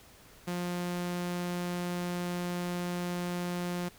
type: tone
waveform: sawtooth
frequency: 176.6 Hz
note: F3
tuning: 20 cents sharp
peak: -28 dBFS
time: 0.47-3.89 s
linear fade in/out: 10 ms
effects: pink hiss -56 dBFS RMS until 3.98 s